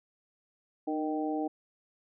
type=harmonic tone with a mistuned harmonic; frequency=155.56 Hz; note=D#3; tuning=in tune; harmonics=2 / 3 / 4 / 5; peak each=-31 / -38 / -39 / -36 dBFS; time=0.87-1.48 s; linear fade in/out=10 ms; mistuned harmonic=2; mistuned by=-30 cents; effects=none